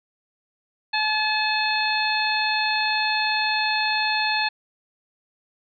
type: harmonic tone with a mistuned harmonic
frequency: 859 Hz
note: A5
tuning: 42 cents flat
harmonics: 1 / 2 / 3 / 4 / 5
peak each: -25 / -26 / -26 / -31 / -27 dBFS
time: 0.93-4.49 s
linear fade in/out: 10 ms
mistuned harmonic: 4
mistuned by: +60 cents
effects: none